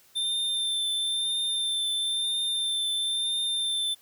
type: tone with vibrato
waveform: square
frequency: 3576 Hz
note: A7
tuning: 27 cents sharp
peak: -26 dBFS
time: 0.15-3.95 s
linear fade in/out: 20 ms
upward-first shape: triangle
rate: 1 Hz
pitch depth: 22 cents each way
effects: white hiss -59 dBFS RMS until 4.01 s